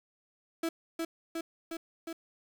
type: tone with echo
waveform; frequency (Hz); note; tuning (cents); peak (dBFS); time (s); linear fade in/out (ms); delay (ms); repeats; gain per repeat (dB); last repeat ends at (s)
35% pulse; 329.6; E4; 0; -28; 0.63-0.69; 5; 360; 4; -2; 2.13
effects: 9-bit